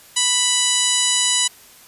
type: harmonic tone with a mistuned harmonic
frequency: 987.8 Hz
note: B5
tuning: in tune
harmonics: 1 / 2 / 3 / 4 / 5 / 6 / 7 / 8 / 9 / 10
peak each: -31 / -28 / -22 / -23 / -29 / -28 / -21 / -26 / -26 / -27 dBFS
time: 0.16-1.48 s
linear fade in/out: 10 ms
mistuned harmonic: 10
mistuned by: +38 cents
effects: white hiss -46 dBFS RMS until 1.87 s + resampled to 32000 Hz